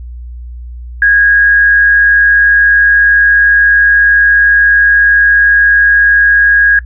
sine tone with frequency modulation, 1643 Hz, G#6, 19 cents flat, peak -4 dBFS, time 1.02-6.79 s, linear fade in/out 2 ms, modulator 137 Hz, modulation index 0.25, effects noise-tail reverb RT60 0.1 s tail -21 dB re dry + added 60 Hz sine -23 dBFS peak until 6.85 s

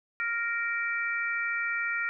harmonic tone, 466.2 Hz, A#4, in tune, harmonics 3 / 4 / 5, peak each -31 / -32 / -33 dBFS, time 0.2-2.09 s, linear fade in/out 0 ms, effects none

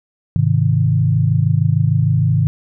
sine chord, Ab major, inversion none, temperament equal with one note detuned, 103.83 / 130.81 / 157.01 Hz, Ab2 / C3 / Eb3, 0 / 0 / +16 cents, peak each -16 dBFS, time 0.36-2.47 s, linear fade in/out 0 ms, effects none

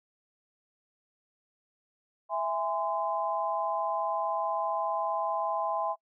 sine chord, E augmented, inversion none, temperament just, 659.3 / 824.1 / 1030.1 Hz, E5 / G#5 / B#5, 0 / -14 / -27 cents, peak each -32 dBFS, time 2.29-5.96 s, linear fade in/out 50 ms, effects noise-tail reverb RT60 0.1 s tail -25 dB re dry

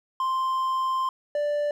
triangle tone pair in turn, 1046.5 / 587.3 Hz, C6 / D5, 0 / 0 cents, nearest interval minor seventh, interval 1000 cents, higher first, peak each -21 dBFS, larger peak neither, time 0.2-1.09 / 1.35-1.71 s, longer first, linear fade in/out 2 ms, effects none

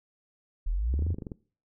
sine linear sweep, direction up, 34.65 to 90.7 Hz, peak -25 dBFS, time 0.66-1.14 s, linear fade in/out 10 ms
clicks, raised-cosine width 3 ms, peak -24 dBFS, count 10, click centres 0.94 / 0.992 / 1.023 / 1.066 / 1.105 / 1.144 / 1.185 / 1.222 / 1.268 / 1.318 s
effects noise-tail reverb RT60 0.4 s tail -21 dB re dry

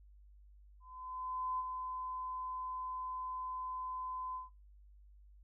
sine tone with ADSR envelope, 1020 Hz, C6, 44 cents flat, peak -34 dBFS, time 0.8-4.5 s, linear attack 790 ms, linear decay 35 ms, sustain -5 dB, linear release 150 ms, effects noise-tail reverb RT60 0.2 s tail -18 dB re dry + added 50 Hz sine -57 dBFS peak until 5.43 s

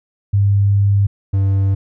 sine / triangle tone pair in turn, 100.3 / 97.56 Hz, G2 / G2, +40 / -8 cents, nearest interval unison, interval 48 cents, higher first, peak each -10 dBFS, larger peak neither, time 0.33-1.07 / 1.33-1.75 s, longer first, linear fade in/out 10 ms, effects none

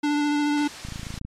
square tone with vibrato, 293.7 Hz, D4, in tune, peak -21 dBFS, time 0.03-0.68 s, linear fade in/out 10 ms, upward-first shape triangle, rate 14 Hz, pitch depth 18 cents each way
white noise, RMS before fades -37 dBFS, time 0.57-1.19 s, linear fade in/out 5 ms
click train, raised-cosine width 5 ms, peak -22 dBFS, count 12, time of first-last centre 0.85-1.25 s, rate 27.5 Hz
effects low-pass 6000 Hz 12 dB/octave + MP3 64 kbps

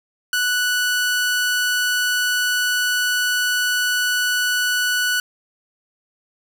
sawtooth tone, 1480 Hz, F#6, in tune, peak -14 dBFS, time 0.33-5.2 s, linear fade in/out 2 ms, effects none

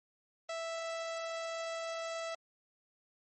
sawtooth tone, 659.3 Hz, E5, in tune, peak -33 dBFS, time 0.49-2.35 s, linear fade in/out 5 ms, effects MP3 32 kbps

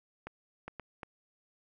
clicks, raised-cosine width 0.5 ms, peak -26 dBFS, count 4, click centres 0.27 / 0.68 / 0.797 / 1.032 s, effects none

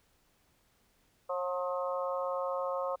harmonic tone with a mistuned harmonic, 180.3 Hz, F#3, 45 cents flat, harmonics 3 / 4 / 5 / 6 / 7, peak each -33 / -41 / -43 / -38 / -41 dBFS, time 1.29-2.96 s, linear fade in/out 10 ms, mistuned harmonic 6, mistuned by -20 cents, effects pink hiss -70 dBFS RMS until 3 s

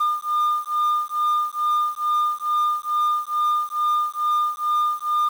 sine beating tone pair, 1208 / 1210.3 Hz, D6 / D#6, +48 / -48 cents, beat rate 2.3 Hz, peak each -20 dBFS, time 0-5.29 s, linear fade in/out 10 ms, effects tanh soft clip ceiling -16 dBFS + 7-bit

